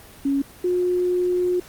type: tone pair in turn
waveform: sine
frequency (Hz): 277.2 / 359.2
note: C#4 / F4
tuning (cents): 0 / +49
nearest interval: major third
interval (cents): 449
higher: second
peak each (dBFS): -18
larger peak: neither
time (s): 0.25-0.42 / 0.64-1.6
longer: second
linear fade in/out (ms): 5
effects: pink hiss -45 dBFS RMS until 1.68 s + Opus 24 kbps